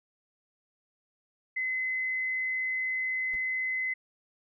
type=tone; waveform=sine; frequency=2039 Hz; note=C7; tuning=45 cents flat; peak=-28 dBFS; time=1.56-3.94 s; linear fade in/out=10 ms
type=noise with exponential decay; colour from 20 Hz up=brown; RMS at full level=-42 dBFS; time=3.33-3.43 s; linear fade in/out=5 ms; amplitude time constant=21 ms
effects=none